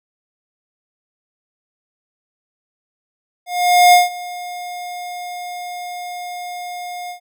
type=tone with ADSR envelope; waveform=square; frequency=713 Hz; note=F5; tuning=36 cents sharp; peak=-6 dBFS; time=3.46-7.2 s; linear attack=470 ms; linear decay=160 ms; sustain=-21 dB; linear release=100 ms; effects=none